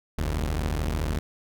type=tone pair together; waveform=sawtooth; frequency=44.77 / 76 Hz; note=F1 / D#2; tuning=+44 / -40 cents; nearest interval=major sixth; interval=916 cents; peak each=-24 dBFS; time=0.18-1.19 s; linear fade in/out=0 ms; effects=none